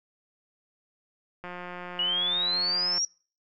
click train, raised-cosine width 0.5 ms, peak -24 dBFS, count 275, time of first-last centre 1.44-2.979 s, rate 178 Hz
sine exponential sweep, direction up, 2877 to 5740 Hz, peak -24 dBFS, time 1.99-3.05 s, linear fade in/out 2 ms
effects noise-tail reverb RT60 0.4 s tail -25 dB re dry

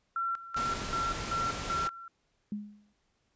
sine tone with tremolo, 1358 Hz, F6, 49 cents flat, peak -29 dBFS, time 0.16-2.08 s, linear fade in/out 2 ms, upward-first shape square, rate 2.6 Hz, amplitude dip 80%
pink noise, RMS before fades -37 dBFS, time 0.56-1.88 s, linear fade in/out 10 ms
sine tone with exponential decay, 207.7 Hz, G#3, in tune, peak -30 dBFS, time 2.52-2.93 s, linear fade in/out 2 ms, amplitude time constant 87 ms
effects pink hiss -75 dBFS RMS until 3.35 s + resampled to 16000 Hz

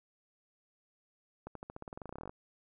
accelerating click train, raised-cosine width 1 ms, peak -29 dBFS, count 20, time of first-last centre 1.47-2.295 s, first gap 83 ms, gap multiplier 0.92, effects none

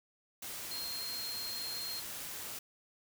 sine tone in noise, 4208 Hz, C8, 9 cents sharp, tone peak -39 dBFS, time 0.71-2 s, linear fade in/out 5 ms, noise white, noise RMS -43 dBFS, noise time 0.42-2.59 s, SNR +1 dB, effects none

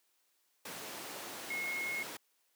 sine tone in noise, 2165 Hz, C#7, 41 cents flat, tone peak -35 dBFS, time 1.5-2.03 s, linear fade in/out 5 ms, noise pink, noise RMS -43 dBFS, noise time 0.65-2.17 s, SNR +5 dB, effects white hiss -75 dBFS RMS until 2.55 s + high-pass 300 Hz 12 dB/octave

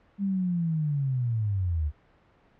sine linear sweep, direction down, 202.1 to 70.4 Hz, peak -24 dBFS, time 0.18-1.92 s, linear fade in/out 50 ms, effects pink hiss -61 dBFS RMS until 2.59 s + low-pass 2000 Hz 12 dB/octave

